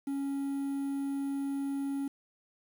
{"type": "tone with quantisation", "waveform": "triangle", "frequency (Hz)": 277.2, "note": "C#4", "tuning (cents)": 0, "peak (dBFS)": -29, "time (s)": [0.07, 2.08], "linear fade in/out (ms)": 5, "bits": 9, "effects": []}